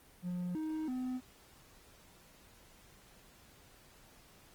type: tone with pitch steps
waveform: triangle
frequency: 178.3 / 313.4 / 254.1 Hz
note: F3 / D#4 / B3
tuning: +36 / +13 / +49 cents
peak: -33 dBFS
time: 0.22-1.21 s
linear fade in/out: 50 ms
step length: 330 ms
effects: pink hiss -61 dBFS RMS until 4.54 s + Opus 24 kbps